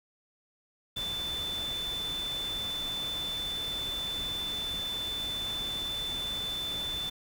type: tone in noise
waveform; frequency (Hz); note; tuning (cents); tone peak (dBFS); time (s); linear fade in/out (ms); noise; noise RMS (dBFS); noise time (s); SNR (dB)
sine; 3520; A7; 0; -32; 0.96-7.1; 10; pink; -42; 0.96-7.1; +7
effects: none